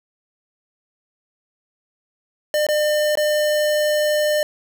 square tone with dropouts, 602 Hz, D5, 43 cents sharp, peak -17 dBFS, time 2.54-4.43 s, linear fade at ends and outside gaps 1 ms, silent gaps 2.667-2.687 / 3.154-3.173 s, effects none

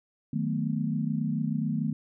sine chord, B dominant seventh, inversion first, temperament equal, 155.56 / 185 / 220 / 246.9 Hz, D#3 / F#3 / A3 / B3, 0 / 0 / 0 / 0 cents, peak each -30 / -35 / -30 / -33 dBFS, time 0.33-1.93 s, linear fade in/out 5 ms, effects none

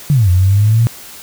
sine exponential two-way sweep, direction down then up, 155.56 to 88 to 118.9 Hz, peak -7 dBFS, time 0.1-0.87 s, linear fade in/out 0 ms, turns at 0.3 s, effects white hiss -34 dBFS RMS until 1.22 s

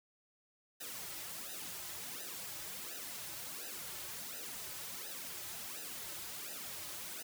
white noise with flanger, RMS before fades -45 dBFS, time 0.8-7.23 s, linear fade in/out 10 ms, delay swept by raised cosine 0.89 to 4.39 ms, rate 1.4 Hz, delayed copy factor -1, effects none

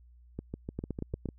two click trains, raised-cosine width 3 ms, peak -21 / -23 dBFS, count 5 / 7, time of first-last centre 0.79-1.257 / 0.39-1.288 s, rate 8.56 / 6.68 Hz, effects added 60 Hz sine -54 dBFS peak until 1.38 s

